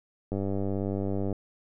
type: click train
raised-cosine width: 2 ms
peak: -18 dBFS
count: 100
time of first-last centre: 0.32-1.327 s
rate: 98.3 Hz
effects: none